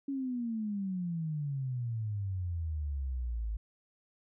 sine exponential sweep, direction down, 280.6 to 52 Hz, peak -32 dBFS, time 0.08-3.57 s, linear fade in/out 5 ms, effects none

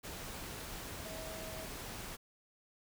sine tone in noise, 641 Hz, E5, 49 cents flat, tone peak -47 dBFS, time 1.04-1.66 s, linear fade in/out 20 ms, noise pink, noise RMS -45 dBFS, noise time 0.03-2.17 s, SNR -5 dB, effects none

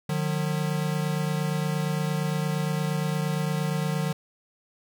square tone pair together, 151.36 / 180 Hz, D#3 / F#3, -47 / -47 cents, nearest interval minor third, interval 300 cents, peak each -27 / -30 dBFS, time 0.09-4.13 s, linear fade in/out 5 ms, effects none

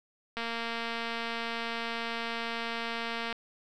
click train, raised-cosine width 0.3 ms, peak -19 dBFS, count 684, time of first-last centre 0.37-3.327 s, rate 231 Hz, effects none

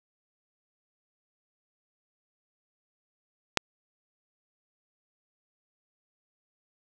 click, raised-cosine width 0.2 ms, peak -3 dBFS, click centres 3.573 s, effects none

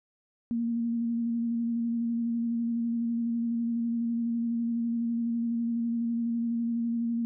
sine tone with vibrato, 233.1 Hz, A#3, in tune, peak -26 dBFS, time 0.51-7.25 s, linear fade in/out 0 ms, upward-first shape square, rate 12 Hz, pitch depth 16 cents each way, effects none

